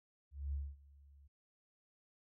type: tone with ADSR envelope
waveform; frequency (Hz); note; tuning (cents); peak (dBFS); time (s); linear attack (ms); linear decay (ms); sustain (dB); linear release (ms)
sine; 70.4; C#2; +27; -35; 0.31-1.28; 220; 230; -24; 14
effects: none